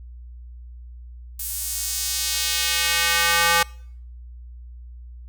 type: tone with high-pass filter sweep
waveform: square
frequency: 169.3 Hz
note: E3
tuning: 46 cents sharp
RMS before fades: -22 dBFS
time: 1.39-3.63 s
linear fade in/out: 5 ms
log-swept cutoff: 11000 to 1100 Hz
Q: 0.94
effects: noise-tail reverb RT60 0.6 s tail -25 dB re dry + added 60 Hz sine -37 dBFS peak until 5.28 s